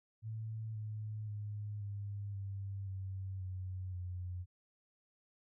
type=tone with pitch steps; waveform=sine; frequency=110.4 / 107.26 / 104.2 / 101.24 / 98.36 / 95.56 / 92.83 / 90.19 Hz; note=A2 / A2 / G#2 / G#2 / G2 / G2 / F#2 / F#2; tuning=+6 / -44 / +6 / -44 / +6 / -44 / +6 / -44 cents; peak=-39 dBFS; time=0.22-4.46 s; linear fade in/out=50 ms; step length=530 ms; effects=none